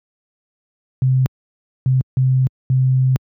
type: tone bursts at uneven times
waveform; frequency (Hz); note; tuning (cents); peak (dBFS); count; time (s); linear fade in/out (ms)
sine; 130.1; C3; -9; -11; 4; 1.02-1.26 / 1.86-2.01 / 2.17-2.47 / 2.7-3.16; 0
effects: high-pass 80 Hz 12 dB/octave